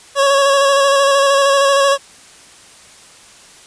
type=tone with vibrato; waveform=25% pulse; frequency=554.4 Hz; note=C#5; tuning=in tune; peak=-6 dBFS; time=0.15-1.98 s; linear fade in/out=50 ms; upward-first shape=square; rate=13 Hz; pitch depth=21 cents each way; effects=white hiss -42 dBFS RMS until 3.66 s + resampled to 22050 Hz